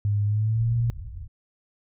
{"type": "tone with pitch glide", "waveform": "sine", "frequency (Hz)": [102.9, 117.52], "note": ["G#2", "A#2"], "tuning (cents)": [-16, 14], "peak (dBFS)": -20, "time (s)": [0.05, 0.9], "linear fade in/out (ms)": 0, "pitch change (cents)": 230, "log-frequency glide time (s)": [0.25, 0.73]}
{"type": "low-pass noise", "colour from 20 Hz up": "white", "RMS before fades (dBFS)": -37, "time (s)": [0.54, 1.28], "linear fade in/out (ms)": 10, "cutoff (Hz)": 110, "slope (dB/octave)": 48}
{"effects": []}